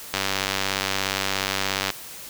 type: click train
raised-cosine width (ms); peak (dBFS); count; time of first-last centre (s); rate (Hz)
0.2; -5; 172; 0.14-1.903; 97
effects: white hiss -39 dBFS RMS until 2.29 s